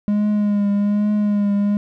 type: tone with vibrato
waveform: triangle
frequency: 205.9 Hz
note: G#3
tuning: 15 cents flat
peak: -13 dBFS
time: 0.08-1.77 s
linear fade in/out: 0 ms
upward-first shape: triangle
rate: 1.2 Hz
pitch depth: 36 cents each way
effects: none